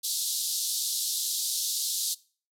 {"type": "band-pass noise", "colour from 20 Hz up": "pink", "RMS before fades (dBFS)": -30, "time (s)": [0.03, 2.15], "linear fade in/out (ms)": 20, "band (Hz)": [3700, 14000], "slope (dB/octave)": 48, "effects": ["noise-tail reverb RT60 0.4 s tail -21 dB re dry"]}